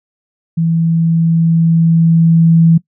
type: tone with level ramp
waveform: sine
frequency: 165 Hz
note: E3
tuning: 2 cents sharp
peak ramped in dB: -10 to -4 dBFS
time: 0.57-2.78 s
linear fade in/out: 10 ms
effects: noise-tail reverb RT60 0.1 s tail -21 dB re dry